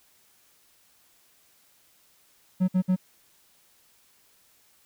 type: tone bursts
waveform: triangle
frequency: 184.6 Hz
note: F#3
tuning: 4 cents flat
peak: -17 dBFS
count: 3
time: 2.6-2.963 s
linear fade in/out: 20 ms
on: 83 ms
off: 57 ms
effects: white hiss -62 dBFS RMS until 4.85 s